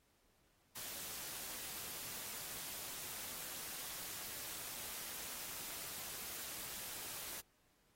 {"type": "noise with amplitude modulation", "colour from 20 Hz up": "white", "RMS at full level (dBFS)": -44, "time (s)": [0.75, 7.41], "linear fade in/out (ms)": 10, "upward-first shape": "sine", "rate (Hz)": 266, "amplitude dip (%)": 60, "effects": ["pink hiss -75 dBFS RMS until 7.95 s", "AAC 48 kbps"]}